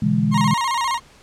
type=chord; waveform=sine; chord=E dominant seventh; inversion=second; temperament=equal; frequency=123.47 / 146.83 / 164.81 / 207.7 Hz; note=B2 / D3 / E3 / G#3; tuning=0 / 0 / 0 / 0 cents; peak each=-23 / -23 / -22 / -18 dBFS; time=0.02-0.54 s; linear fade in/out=5 ms
type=tone with vibrato; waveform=40% pulse; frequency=1002 Hz; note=B5; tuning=25 cents sharp; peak=-18 dBFS; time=0.31-1 s; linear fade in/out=50 ms; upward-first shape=square; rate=15 Hz; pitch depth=110 cents each way
effects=pink hiss -49 dBFS RMS until 1.22 s + low-pass 8000 Hz 12 dB/octave